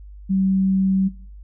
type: tone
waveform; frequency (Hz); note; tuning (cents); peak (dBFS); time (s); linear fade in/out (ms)
sine; 191.2; G3; -43; -16; 0.29-1.09; 20
effects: noise-tail reverb RT60 0.5 s tail -19 dB re dry + added 50 Hz sine -37 dBFS peak until 1.43 s